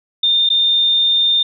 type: tone with dropouts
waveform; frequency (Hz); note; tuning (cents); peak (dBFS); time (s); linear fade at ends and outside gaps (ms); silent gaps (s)
sine; 3621; A7; +49; -11; 0.23-1.43; 5; 0.491-0.501
effects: none